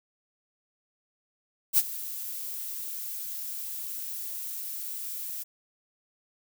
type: noise with ADSR envelope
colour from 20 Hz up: violet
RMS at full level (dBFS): -19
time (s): 1.73-5.44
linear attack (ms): 46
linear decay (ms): 46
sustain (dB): -17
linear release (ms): 18
effects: none